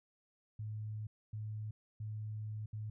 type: tone bursts at uneven times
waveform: sine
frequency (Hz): 107.4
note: A2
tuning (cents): -41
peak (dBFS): -39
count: 4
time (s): 0.59-1.07 / 1.33-1.71 / 2-2.66 / 2.73-2.9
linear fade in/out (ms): 5
effects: none